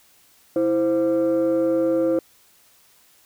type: tone pair together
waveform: sine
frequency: 328.6 / 521.6 Hz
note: E4 / C5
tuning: -5 / -5 cents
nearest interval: minor sixth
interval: 800 cents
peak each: -18 dBFS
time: 0.56-2.19 s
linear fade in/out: 2 ms
effects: tanh soft clip ceiling -14 dBFS + white hiss -56 dBFS RMS until 3.25 s